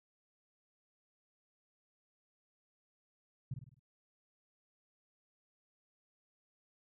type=tone with echo; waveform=sine; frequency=128.7 Hz; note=C3; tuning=28 cents flat; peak=-35 dBFS; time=3.51-3.54 s; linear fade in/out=5 ms; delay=51 ms; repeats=5; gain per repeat=-6 dB; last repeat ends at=3.795 s; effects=none